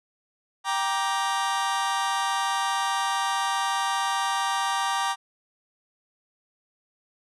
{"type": "chord", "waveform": "sawtooth", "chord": "G minor", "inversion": "none", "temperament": "just", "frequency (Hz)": [784, 940.8, 1176], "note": ["G5", "Bb5", "D6"], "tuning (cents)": [0, 16, 2], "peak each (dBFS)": -24, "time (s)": [0.64, 5.16], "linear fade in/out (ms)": 50, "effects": ["low-pass 8000 Hz 12 dB/octave"]}